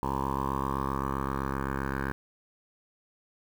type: tone with low-pass filter sweep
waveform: 10% pulse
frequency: 67.7 Hz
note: C#2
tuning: 40 cents flat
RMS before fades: -31 dBFS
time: 0.03-2.12 s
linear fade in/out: 0 ms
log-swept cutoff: 950 to 1500 Hz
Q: 5.8
effects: 8-bit